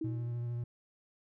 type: tone with exponential decay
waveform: sine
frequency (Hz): 319.8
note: D#4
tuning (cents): +48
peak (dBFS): -32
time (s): 0.01-0.44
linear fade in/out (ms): 5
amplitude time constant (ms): 93
type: tone with vibrato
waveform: triangle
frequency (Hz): 119.5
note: A#2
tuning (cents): +43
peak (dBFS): -32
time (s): 0.04-0.64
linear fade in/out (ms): 5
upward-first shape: sine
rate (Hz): 13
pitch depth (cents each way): 16
effects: none